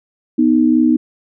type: tone pair together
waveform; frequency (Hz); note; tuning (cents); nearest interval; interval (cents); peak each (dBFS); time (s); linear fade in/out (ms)
sine; 246.9 / 311.1; B3 / D#4; 0 / 0; major third; 400; -12; 0.38-0.97; 10
effects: none